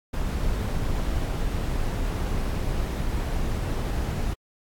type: noise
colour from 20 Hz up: brown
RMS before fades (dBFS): -26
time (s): 0.13-4.34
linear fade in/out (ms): 10
effects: AAC 64 kbps